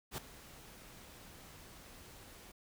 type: noise with ADSR envelope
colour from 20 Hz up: pink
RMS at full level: -39 dBFS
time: 0.11-2.52 s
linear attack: 69 ms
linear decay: 5 ms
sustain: -16 dB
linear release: 10 ms
effects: none